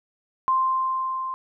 sine tone with level ramp, 1046.5 Hz, C6, in tune, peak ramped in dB -17 to -27 dBFS, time 0.48-1.34 s, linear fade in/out 0 ms, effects none

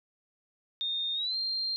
sine tone with pitch glide, 3663 to 4183 Hz, A#7 to C8, -31 to -1 cents, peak -29 dBFS, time 0.81-1.76 s, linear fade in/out 0 ms, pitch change +230 cents, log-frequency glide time 1.14-1.36 s, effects none

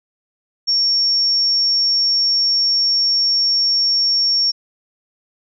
sine tone, 5500 Hz, F8, 27 cents flat, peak -13 dBFS, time 0.67-4.52 s, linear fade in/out 20 ms, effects none

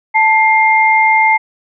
sine tone pair together, 880 / 2111 Hz, A5 / C7, 0 / +15 cents, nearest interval octave + minor third, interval 1515 cents, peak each -10 dBFS, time 0.14-1.38 s, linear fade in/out 20 ms, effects none

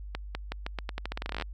accelerating click train, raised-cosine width 0.3 ms, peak -17 dBFS, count 20, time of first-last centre 0.15-1.423 s, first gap 200 ms, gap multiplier 0.85, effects added 50 Hz sine -38 dBFS peak until 1.53 s

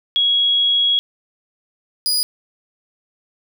sine / sawtooth tone pair in turn, 3322 / 4915 Hz, G#7 / D#8, 0 / -22 cents, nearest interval perfect fifth, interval 678 cents, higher second, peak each -13 dBFS, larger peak neither, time 0.16-0.99 / 2.06-2.23 s, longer first, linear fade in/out 0 ms, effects none

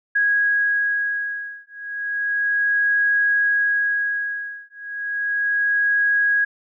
sine beating tone pair, 1652 / 1652.33 Hz, G#6 / G#6, -10 / -9 cents, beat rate 0.33 Hz, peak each -21 dBFS, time 0.15-6.45 s, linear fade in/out 10 ms, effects none

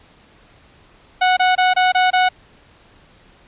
sawtooth tone bursts, 737 Hz, F#5, 7 cents flat, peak -8 dBFS, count 6, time 1.21-2.29 s, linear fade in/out 10 ms, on 160 ms, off 24 ms, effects pink hiss -50 dBFS RMS until 3.47 s + resampled to 8000 Hz

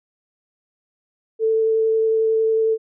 sine tone with vibrato, 443.9 Hz, A4, 15 cents sharp, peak -15 dBFS, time 1.39-2.78 s, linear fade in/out 50 ms, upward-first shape sine, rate 11 Hz, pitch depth 8 cents each way, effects none

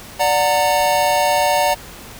square chord, D augmented, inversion none, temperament just, 587.3 / 734.2 / 917.7 Hz, D5 / F#5 / A#5, 0 / -14 / -27 cents, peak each -19 dBFS, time 0.19-1.75 s, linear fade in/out 20 ms, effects pink hiss -37 dBFS RMS until 2.19 s

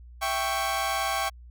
sawtooth chord, C# diminished, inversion first, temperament equal with one note detuned, 661.5 / 784 / 1108.7 Hz, E5 / G5 / C#6, +6 / 0 / 0 cents, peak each -29 / -25 / -26 dBFS, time 0.21-1.3 s, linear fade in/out 20 ms, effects added 60 Hz sine -44 dBFS peak until 1.5 s

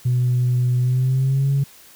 sine tone with pitch glide, 124.2 to 138.61 Hz, B2 to C#3, +10 to 0 cents, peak -14 dBFS, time 0.05-1.64 s, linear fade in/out 10 ms, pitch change +190 cents, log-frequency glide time 0.79-1.51 s, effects tanh soft clip ceiling -12 dBFS + white hiss -47 dBFS RMS until 1.95 s

